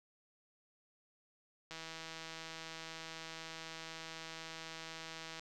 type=click train; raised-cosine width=0.2 ms; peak=-29 dBFS; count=598; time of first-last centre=1.71-5.395 s; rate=162 Hz; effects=none